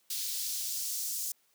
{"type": "noise with high-pass filter sweep", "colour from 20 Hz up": "white", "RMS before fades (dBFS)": -35, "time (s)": [0.1, 1.32], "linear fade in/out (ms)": 5, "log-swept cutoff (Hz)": [4000, 6400], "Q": 1.4, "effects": ["white hiss -70 dBFS RMS until 1.54 s", "high-pass 150 Hz 12 dB/octave"]}